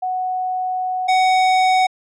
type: tone pair in turn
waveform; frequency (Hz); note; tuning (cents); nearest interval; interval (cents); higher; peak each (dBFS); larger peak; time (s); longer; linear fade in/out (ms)
sine / square; 740 / 746.9; F#5 / F#5; 0 / +16; unison; 16; second; -19 / -13; second; 0.02-1.08 / 1.08-1.87; first; 10
effects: low-pass 5000 Hz 12 dB/octave